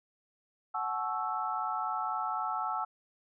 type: chord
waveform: sine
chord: F# minor seventh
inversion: none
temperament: equal with one note detuned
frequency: 740 / 863.9 / 1108.7 / 1318.5 Hz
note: F#5 / A5 / C#6 / E6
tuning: 0 / -32 / 0 / 0 cents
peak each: -37 / -36 / -40 / -34 dBFS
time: 0.74-2.85 s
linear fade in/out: 10 ms
effects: none